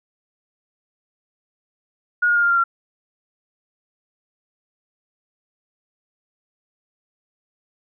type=tone with pitch steps; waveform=sine; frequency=1442 / 1427.9 / 1414 / 1400.1 / 1386.5 / 1372.9 Hz; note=F#6 / F6 / F6 / F6 / F6 / F6; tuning=-45 / +38 / +21 / +4 / -13 / -30 cents; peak=-14 dBFS; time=2.22-2.64 s; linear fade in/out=10 ms; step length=70 ms; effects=none